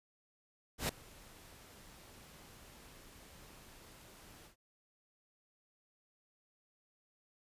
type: noise with ADSR envelope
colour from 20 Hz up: pink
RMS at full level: -33 dBFS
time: 0.78-4.56 s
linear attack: 110 ms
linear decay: 4 ms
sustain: -24 dB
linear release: 110 ms
effects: resampled to 32000 Hz